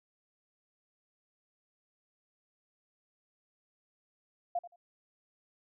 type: tone with echo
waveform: sine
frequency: 698.5 Hz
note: F5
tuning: in tune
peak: -29 dBFS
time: 4.55-4.59 s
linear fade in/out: 5 ms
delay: 85 ms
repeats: 2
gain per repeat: -15 dB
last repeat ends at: 4.76 s
effects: none